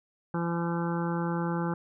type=harmonic tone; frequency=170 Hz; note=F3; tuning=46 cents flat; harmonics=1 / 2 / 3 / 5 / 6 / 7 / 8 / 9; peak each=-29 / -34 / -38 / -37 / -42 / -42 / -41 / -43 dBFS; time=0.34-1.74 s; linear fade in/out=2 ms; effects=none